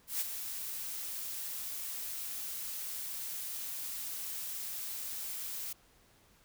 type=noise with ADSR envelope; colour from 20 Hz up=blue; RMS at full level=-32 dBFS; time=0.07-5.73 s; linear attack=140 ms; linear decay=19 ms; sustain=-8 dB; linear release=6 ms; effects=pink hiss -65 dBFS RMS until 6.44 s